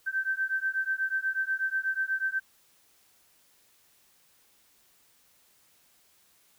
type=beating tone pair; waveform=sine; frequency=1549 / 1557.2 Hz; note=G6 / G6; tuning=-21 / -12 cents; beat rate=8.2 Hz; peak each=-30 dBFS; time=0.06-2.4 s; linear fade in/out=20 ms; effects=white hiss -64 dBFS RMS until 6.58 s